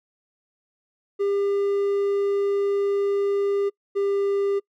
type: tone pair in turn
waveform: triangle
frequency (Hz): 400.6 / 398.9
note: G4 / G4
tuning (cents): +38 / +30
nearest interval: unison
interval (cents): 8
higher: first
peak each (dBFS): -18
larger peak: neither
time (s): 1.19-3.7 / 3.95-4.6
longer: first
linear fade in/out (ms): 20
effects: noise-tail reverb RT60 0.1 s tail -26 dB re dry